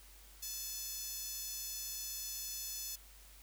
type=tone with high-pass filter; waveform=10% pulse; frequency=868 Hz; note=A5; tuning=24 cents flat; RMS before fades=-43 dBFS; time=0.42-2.96 s; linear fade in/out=10 ms; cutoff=7400 Hz; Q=2.1; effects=added 50 Hz sine -58 dBFS peak until 3.42 s + white hiss -60 dBFS RMS until 3.42 s